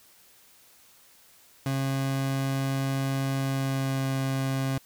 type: tone with pitch glide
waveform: 30% pulse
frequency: 135.4 to 134.15 Hz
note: C#3 to C3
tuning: -40 to +44 cents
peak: -23 dBFS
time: 1.66-4.78 s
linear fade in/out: 2 ms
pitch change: -16 cents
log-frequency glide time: 3.36-4.11 s
effects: white hiss -57 dBFS RMS until 4.85 s